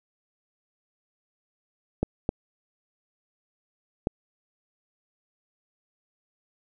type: clicks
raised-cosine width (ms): 2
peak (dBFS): -10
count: 3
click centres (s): 2.03 / 2.291 / 4.071
effects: none